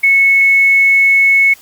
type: tone with quantisation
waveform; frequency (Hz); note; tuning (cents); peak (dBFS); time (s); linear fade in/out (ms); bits
sine; 2200; C#7; -14; -6; 0.03-1.54; 10; 6
effects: white hiss -42 dBFS RMS until 1.61 s + Opus 32 kbps